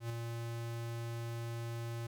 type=tone with ADSR envelope; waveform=square; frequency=116.54 Hz; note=A#2; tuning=in tune; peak=-35 dBFS; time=0-2.07 s; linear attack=100 ms; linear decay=3 ms; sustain=-4 dB; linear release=7 ms; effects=none